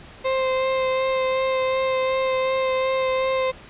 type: tone with vibrato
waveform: 35% pulse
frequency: 523.3 Hz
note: C5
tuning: in tune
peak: -18 dBFS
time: 0.24-3.52 s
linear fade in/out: 20 ms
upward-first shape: sine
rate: 2.7 Hz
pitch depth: 12 cents each way
effects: pink hiss -44 dBFS RMS until 3.69 s + resampled to 8000 Hz